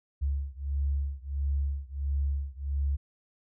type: beating tone pair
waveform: sine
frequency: 69.3 / 70.8 Hz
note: C#2 / C#2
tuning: 0 / +37 cents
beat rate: 1.5 Hz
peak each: -30 / -31 dBFS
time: 0.21-2.97 s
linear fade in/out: 20 ms
effects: none

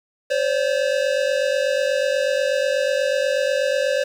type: tone pair together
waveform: square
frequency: 523.3 / 571.5 Hz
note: C5 / D5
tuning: 0 / -47 cents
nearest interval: major second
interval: 153 cents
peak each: -22 dBFS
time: 0.3-4.04 s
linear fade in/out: 10 ms
effects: low-pass 6000 Hz 12 dB/octave + 7-bit

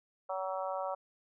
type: harmonic tone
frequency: 188.9 Hz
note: F#3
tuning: 36 cents sharp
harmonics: 3 / 4 / 5 / 6 / 7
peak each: -37 / -39 / -41 / -43 / -44 dBFS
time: 0.29-0.95 s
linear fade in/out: 10 ms
effects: none

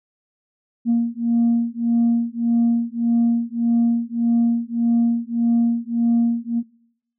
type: beating tone pair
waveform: sine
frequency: 233.1 / 234.8 Hz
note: A#3 / A#3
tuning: 0 / +13 cents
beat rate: 1.7 Hz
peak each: -18 dBFS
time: 0.85-6.63 s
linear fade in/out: 50 ms
effects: noise-tail reverb RT60 0.8 s tail -24 dB re dry + tanh soft clip ceiling -11 dBFS

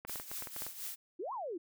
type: clicks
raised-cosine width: 0.5 ms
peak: -29 dBFS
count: 10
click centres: 0.05 / 0.096 / 0.158 / 0.199 / 0.315 / 0.423 / 0.472 / 0.564 / 0.621 / 0.666 s
type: noise with tremolo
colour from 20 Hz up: blue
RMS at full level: -40 dBFS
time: 0.07-0.96 s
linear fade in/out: 20 ms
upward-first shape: triangle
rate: 4.1 Hz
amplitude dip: 75%
type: exponential two-way sweep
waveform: sine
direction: up then down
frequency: 312.7 to 1119 to 312.7 Hz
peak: -37 dBFS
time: 1.19-1.58 s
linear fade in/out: 10 ms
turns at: 1.33 s
effects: none

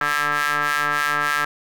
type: ring-modulated tone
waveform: sawtooth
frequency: 146.83 Hz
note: D3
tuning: in tune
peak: -12 dBFS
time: 0.01-1.45 s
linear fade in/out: 2 ms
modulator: 1470 Hz
effects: none

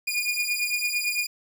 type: beating tone pair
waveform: sawtooth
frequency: 2431 / 2439.9 Hz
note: D#7 / D#7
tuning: -41 / -35 cents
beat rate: 8.9 Hz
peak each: -24 / -24 dBFS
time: 0.07-1.27 s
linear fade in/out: 10 ms
effects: none

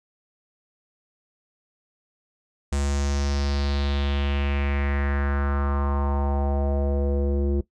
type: tone with low-pass filter sweep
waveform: square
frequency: 70.4 Hz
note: C#2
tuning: 27 cents sharp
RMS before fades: -24 dBFS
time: 2.72-7.61 s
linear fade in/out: 5 ms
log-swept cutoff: 8000 to 370 Hz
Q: 3.4
effects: noise-tail reverb RT60 0.1 s tail -17 dB re dry

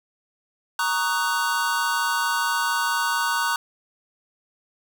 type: chord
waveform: square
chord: D# minor seventh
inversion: second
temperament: just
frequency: 933.4 / 1120.1 / 1244.5 / 1493.4 Hz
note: A#5 / C#6 / D#6 / F#6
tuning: +2 / +18 / 0 / +16 cents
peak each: -27 / -29 / -30 / -26 dBFS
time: 0.79-3.56 s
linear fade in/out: 2 ms
effects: none

